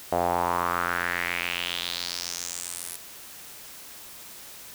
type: tone with band-pass filter sweep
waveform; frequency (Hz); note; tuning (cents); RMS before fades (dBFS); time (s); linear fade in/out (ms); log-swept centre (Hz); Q
sawtooth; 87.31; F2; 0; -29; 0.12-2.96; 5; 670 to 11000; 3.6
effects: white hiss -44 dBFS RMS until 4.74 s